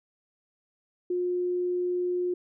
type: tone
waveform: sine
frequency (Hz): 357.7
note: F4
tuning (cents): +41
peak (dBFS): -25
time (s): 1.1-2.34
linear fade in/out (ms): 5
effects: none